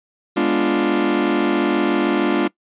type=chord; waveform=40% pulse; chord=G# diminished seventh; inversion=none; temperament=equal; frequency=207.7 / 246.9 / 293.7 / 349.2 Hz; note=G#3 / B3 / D4 / F4; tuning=0 / 0 / 0 / 0 cents; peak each=-23 / -23 / -19 / -19 dBFS; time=0.36-2.48 s; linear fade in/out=10 ms; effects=noise-tail reverb RT60 0.1 s tail -21 dB re dry + resampled to 8000 Hz